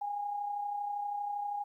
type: tone with amplitude modulation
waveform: sine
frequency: 819 Hz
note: G#5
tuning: 24 cents flat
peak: -31 dBFS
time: 0.01-1.64 s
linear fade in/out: 10 ms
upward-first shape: sine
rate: 32.6 Hz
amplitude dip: 45%
effects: 12-bit